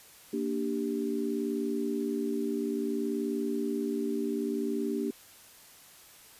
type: chord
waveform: sine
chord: G minor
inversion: first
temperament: equal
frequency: 233.1 / 293.7 / 392 Hz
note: Bb3 / D4 / G4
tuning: 0 / 0 / 0 cents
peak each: -33 dBFS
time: 0.33-5.11 s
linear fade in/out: 5 ms
effects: white hiss -54 dBFS RMS until 6.39 s + resampled to 32000 Hz